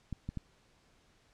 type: clicks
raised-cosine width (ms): 5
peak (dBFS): -25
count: 3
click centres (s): 0.127 / 0.29 / 0.373
effects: pink hiss -67 dBFS RMS until 1.33 s + low-pass 7000 Hz 12 dB/octave